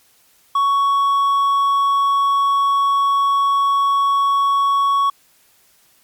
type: tone with hard clipping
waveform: sine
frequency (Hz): 1115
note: C#6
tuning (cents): +10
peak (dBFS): -14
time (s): 0.55-5.1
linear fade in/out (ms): 5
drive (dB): 3
effects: white hiss -55 dBFS RMS until 6.03 s + MP3 96 kbps